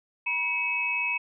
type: tone cluster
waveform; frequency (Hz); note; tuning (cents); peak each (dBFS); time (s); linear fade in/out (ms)
sine; 963 / 2246 / 2574; B5 / C#7 / E7; -44 / +22 / -42; -35 / -32 / -26; 0.26-1.18; 10
effects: none